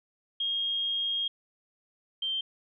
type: tone pair in turn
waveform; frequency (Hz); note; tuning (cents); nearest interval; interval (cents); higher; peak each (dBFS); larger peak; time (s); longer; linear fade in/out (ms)
sine; 3247 / 3151; G#7 / G7; -40 / +8; minor second; 52; first; -27 / -28; first; 0.4-1.28 / 2.22-2.41; first; 5
effects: none